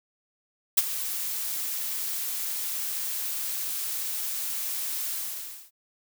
blue noise with ADSR envelope, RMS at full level -17 dBFS, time 0.77-5.71 s, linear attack 11 ms, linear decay 31 ms, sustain -14 dB, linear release 590 ms, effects none

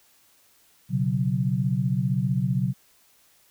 sine chord, B suspended second, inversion none, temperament just, 123.47 / 138.9 / 185.21 Hz, B2 / C#3 / F#3, 0 / +4 / +2 cents, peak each -26 / -25 / -26 dBFS, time 0.89-2.74 s, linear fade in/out 50 ms, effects white hiss -60 dBFS RMS until 3.5 s

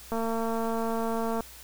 click train, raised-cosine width 1 ms, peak -18 dBFS, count 293, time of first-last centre 0.12-1.406 s, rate 227 Hz, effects added 60 Hz sine -52 dBFS peak until 1.63 s + white hiss -48 dBFS RMS until 1.63 s

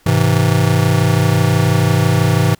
square chord, Ab augmented, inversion none, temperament just, 103.83 / 129.78 / 162.23 Hz, Ab2 / C3 / E3, 0 / -14 / -27 cents, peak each -16 dBFS, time 0.06-2.55 s, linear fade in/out 5 ms, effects pink hiss -52 dBFS RMS until 2.59 s

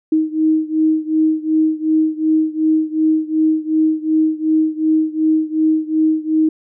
sine beating tone pair, 313.3 / 316 Hz, D#4 / D#4, +12 / +27 cents, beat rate 2.7 Hz, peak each -15 / -17 dBFS, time 0.12-6.49 s, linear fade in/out 5 ms, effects none

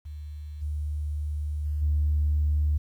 sine tone with level steps, 74.7 Hz, D2, 30 cents sharp, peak -35 / -27 / -25 / -20 dBFS, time 0.05-2.78 s, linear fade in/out 10 ms, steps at 0.61 / 1.64 / 1.81 s, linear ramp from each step 20 ms, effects tanh soft clip ceiling -16 dBFS + 10-bit

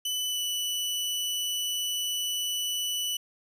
sawtooth tone with pitch glide, 2993 to 2969 Hz, F#7 to F#7, +19 to +5 cents, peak -25 dBFS, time 0.05-3.17 s, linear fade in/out 5 ms, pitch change -14 cents, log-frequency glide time 0.28-0.4 s, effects none

